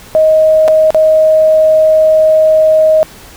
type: tone with dropouts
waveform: sine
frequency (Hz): 628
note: D#5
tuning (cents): +16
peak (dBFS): -4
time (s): 0.15-3.03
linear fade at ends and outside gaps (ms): 0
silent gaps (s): 0.679-0.683 / 0.905-0.946
effects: pink hiss -35 dBFS RMS until 3.36 s